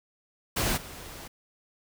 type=noise with level steps; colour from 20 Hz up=pink; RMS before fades=-27 / -43 dBFS; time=0.56-1.28 s; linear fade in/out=10 ms; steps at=0.76 s; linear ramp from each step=20 ms; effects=none